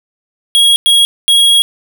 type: tone bursts at uneven times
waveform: square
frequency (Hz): 3304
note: G#7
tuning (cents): -10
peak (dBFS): -6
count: 3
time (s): 0.55-0.76 / 0.86-1.05 / 1.28-1.62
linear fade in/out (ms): 0
effects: none